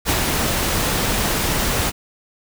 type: noise with ADSR envelope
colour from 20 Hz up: pink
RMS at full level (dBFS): -17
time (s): 0.05-1.92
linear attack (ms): 49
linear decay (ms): 57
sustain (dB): -3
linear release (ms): 35
effects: none